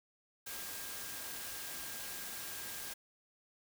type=tone in noise; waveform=sine; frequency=1615 Hz; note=G#6; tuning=49 cents flat; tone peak=-54 dBFS; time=0.46-2.94 s; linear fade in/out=10 ms; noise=white; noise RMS=-44 dBFS; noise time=0.46-2.94 s; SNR=-13 dB; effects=none